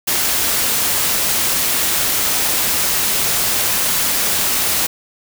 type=noise; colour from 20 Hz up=white; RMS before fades=-17 dBFS; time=0.07-4.87 s; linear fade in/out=10 ms; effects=none